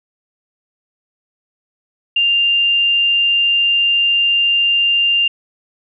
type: tone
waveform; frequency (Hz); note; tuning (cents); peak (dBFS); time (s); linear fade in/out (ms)
sine; 2794; F7; 0; -11; 2.16-5.28; 5
effects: none